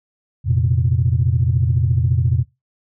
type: chord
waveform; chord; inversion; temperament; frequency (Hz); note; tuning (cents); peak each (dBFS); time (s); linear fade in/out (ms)
sine; F suspended fourth; none; equal; 87.31 / 116.54 / 130.81; F2 / Bb2 / C3; 0 / 0 / 0; -18; 0.44-2.45; 50
effects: noise-tail reverb RT60 0.2 s tail -17 dB re dry + tanh soft clip ceiling -5 dBFS